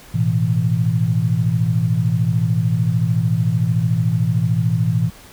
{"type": "chord", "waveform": "sine", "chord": "A suspended second", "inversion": "none", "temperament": "equal", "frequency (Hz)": [110, 123.47, 164.81], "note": ["A2", "B2", "E3"], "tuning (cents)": [0, 0, 0], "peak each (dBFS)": -19, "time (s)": [0.14, 5.1], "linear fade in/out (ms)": 10, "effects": ["pink hiss -43 dBFS RMS until 5.32 s"]}